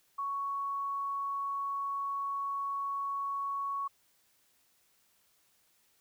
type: tone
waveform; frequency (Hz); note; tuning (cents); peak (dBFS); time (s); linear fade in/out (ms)
sine; 1113; C#6; +7; -32; 0.18-3.88; 10
effects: white hiss -70 dBFS RMS until 6 s